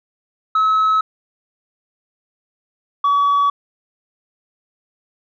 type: tone pair in turn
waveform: sine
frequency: 1290 / 1136.7 Hz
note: E6 / C#6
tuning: -38 / +43 cents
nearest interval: major second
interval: 219 cents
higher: first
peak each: -10 dBFS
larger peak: neither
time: 0.55-1.01 / 3.04-3.5 s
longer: neither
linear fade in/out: 5 ms
effects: tanh soft clip ceiling -11 dBFS